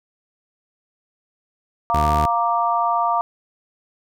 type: chord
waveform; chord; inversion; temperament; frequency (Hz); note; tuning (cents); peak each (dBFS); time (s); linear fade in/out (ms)
sine; Bb major; second; equal; 698.5 / 932.3 / 1174.7; F5 / Bb5 / D6; 0 / 0 / 0; -21; 1.9-3.21; 0
type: tone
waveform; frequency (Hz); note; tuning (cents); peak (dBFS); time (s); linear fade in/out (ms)
sawtooth; 75.4; D2; +46; -16; 1.94-2.26; 5
effects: none